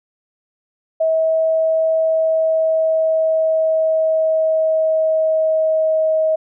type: tone with pitch glide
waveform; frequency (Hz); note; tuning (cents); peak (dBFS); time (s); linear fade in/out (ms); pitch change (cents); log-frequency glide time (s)
sine; 643 to 633; E5 to D#5; -43 to +30; -13; 1-6.36; 10; -27; 1.94-6.16
effects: none